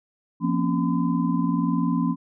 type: tone cluster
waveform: sine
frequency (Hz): 172.2 / 233.6 / 254.6 / 274.7 / 1017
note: F3 / A#3 / C4 / C#4 / C6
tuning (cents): -24 / +4 / -47 / -16 / -50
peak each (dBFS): -24 / -26 / -30 / -25 / -32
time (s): 0.4-2.16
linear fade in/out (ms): 50
effects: none